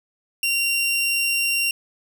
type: tone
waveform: sawtooth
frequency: 2762 Hz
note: F7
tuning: 20 cents flat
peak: -16 dBFS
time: 0.43-1.71 s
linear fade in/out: 2 ms
effects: none